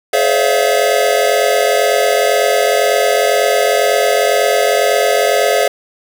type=tone cluster; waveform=square; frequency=424.9 / 521 / 569 / 659 / 701 Hz; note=G#4 / C5 / C#5 / E5 / F5; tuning=+40 / -7 / +45 / -1 / +6 cents; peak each=-18 dBFS; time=0.13-5.68 s; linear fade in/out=5 ms; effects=none